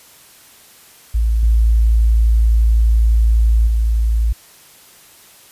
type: tone with level steps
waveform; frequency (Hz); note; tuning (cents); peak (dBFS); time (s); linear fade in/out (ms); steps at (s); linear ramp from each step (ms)
sine; 55.9; A1; +28; -12 / -9 / -12; 1.14-4.33; 10; 1.43 / 3.67; 2
effects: white hiss -45 dBFS RMS until 5.51 s + resampled to 32000 Hz